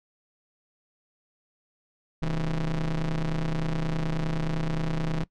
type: ring-modulated tone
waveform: 45% pulse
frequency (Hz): 73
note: D2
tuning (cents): -10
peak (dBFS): -22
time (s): 2.22-5.24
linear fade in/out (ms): 5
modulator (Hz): 87.8
effects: noise-tail reverb RT60 0.1 s tail -20 dB re dry + low-pass 5000 Hz 12 dB/octave

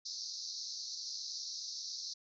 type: band-pass noise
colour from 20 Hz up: pink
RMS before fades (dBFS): -43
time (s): 0.05-2.14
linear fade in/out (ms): 10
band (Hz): 4100 to 6100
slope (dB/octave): 96
effects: none

